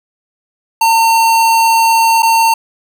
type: tone with dropouts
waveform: square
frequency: 908 Hz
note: A#5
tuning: 46 cents flat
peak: -8 dBFS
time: 0.81-2.54 s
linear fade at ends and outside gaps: 5 ms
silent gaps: 2.223-2.229 s
effects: none